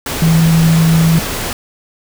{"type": "tone in noise", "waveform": "sine", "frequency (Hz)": 163.3, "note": "E3", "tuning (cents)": -16, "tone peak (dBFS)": -7, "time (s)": [0.22, 1.19], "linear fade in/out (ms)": 2, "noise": "pink", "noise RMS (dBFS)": -20, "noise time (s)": [0.06, 1.53], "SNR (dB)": 10, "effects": []}